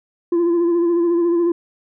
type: tone with vibrato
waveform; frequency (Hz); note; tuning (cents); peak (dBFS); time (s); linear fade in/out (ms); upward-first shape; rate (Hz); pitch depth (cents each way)
sine; 342.5; F4; -34; -11; 0.32-1.52; 5; sine; 14; 36
effects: tanh soft clip ceiling -13 dBFS